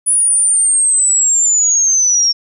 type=linear sweep; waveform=sine; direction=down; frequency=9910 to 5480 Hz; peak=-9 dBFS; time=0.06-2.33 s; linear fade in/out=20 ms; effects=none